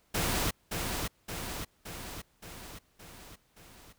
pink noise with echo, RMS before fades -30 dBFS, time 0.14-0.51 s, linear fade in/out 10 ms, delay 570 ms, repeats 6, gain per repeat -4 dB, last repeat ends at 3.93 s, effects pink hiss -69 dBFS RMS until 3.98 s

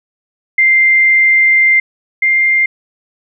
sine tone pair in turn, 2093 / 2104 Hz, C7 / C7, 0 / +9 cents, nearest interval unison, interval 9 cents, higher second, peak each -6 / -8 dBFS, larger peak first, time 0.58-1.8 / 2.22-2.66 s, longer first, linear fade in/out 5 ms, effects none

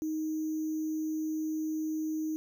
sine tone with sample-and-hold, 313 Hz, D#4, 10 cents sharp, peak -30 dBFS, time 0.02-2.36 s, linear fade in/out 0 ms, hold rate 6300 Hz, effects none

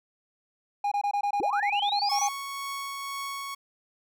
triangle tone bursts, 815 Hz, G#5, 33 cents flat, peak -22 dBFS, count 15, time 0.84-2.288 s, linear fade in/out 5 ms, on 76 ms, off 22 ms
sine linear sweep, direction up, 268.3 to 6270 Hz, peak -28 dBFS, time 1.4-2.27 s, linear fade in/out 0 ms
sawtooth tone with tremolo, 1108.7 Hz, C#6, in tune, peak -28 dBFS, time 2.09-3.55 s, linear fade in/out 10 ms, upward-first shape triangle, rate 2 Hz, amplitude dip 25%
effects none

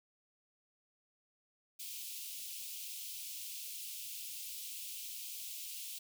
white high-pass noise, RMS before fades -45 dBFS, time 1.79-5.99 s, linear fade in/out 10 ms, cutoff 2500 Hz, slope 48 dB/octave, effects none

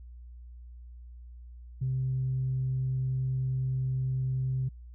sine tone, 130.4 Hz, C3, 5 cents flat, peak -26 dBFS, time 1.81-4.69 s, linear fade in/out 10 ms, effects tanh soft clip ceiling -22 dBFS + added 60 Hz sine -44 dBFS peak until 4.94 s

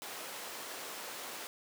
pink high-pass noise, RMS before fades -44 dBFS, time 0.02-1.47 s, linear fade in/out 0 ms, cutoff 460 Hz, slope 12 dB/octave, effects none

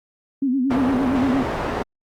sine tone with vibrato, 261.6 Hz, C4, in tune, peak -17 dBFS, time 0.42-1.43 s, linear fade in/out 5 ms, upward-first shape sine, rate 8.7 Hz, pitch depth 110 cents each way
white low-pass noise, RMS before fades -25 dBFS, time 0.7-1.83 s, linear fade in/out 10 ms, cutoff 920 Hz, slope 12 dB/octave
effects Opus 32 kbps

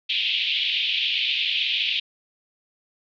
white band-pass noise, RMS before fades -24 dBFS, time 0.09-2 s, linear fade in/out 10 ms, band 2500 to 3600 Hz, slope 48 dB/octave, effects none

